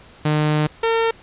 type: tone pair in turn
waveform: sawtooth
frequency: 151.8 / 454.9 Hz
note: D#3 / A#4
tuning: -42 / -42 cents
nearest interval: octave + perfect fifth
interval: 1900 cents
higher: second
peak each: -12 dBFS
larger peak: neither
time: 0.25-0.67 / 0.83-1.11 s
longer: first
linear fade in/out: 5 ms
effects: pink hiss -46 dBFS RMS until 1.22 s + resampled to 8000 Hz